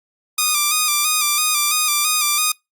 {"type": "tone with vibrato", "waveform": "5% pulse", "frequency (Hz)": 1208, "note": "D6", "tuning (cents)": 48, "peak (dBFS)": -4, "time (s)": [0.38, 2.52], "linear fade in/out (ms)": 5, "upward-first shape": "square", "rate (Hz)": 3, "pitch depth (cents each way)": 41, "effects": ["noise-tail reverb RT60 0.2 s tail -25 dB re dry", "Opus 48 kbps"]}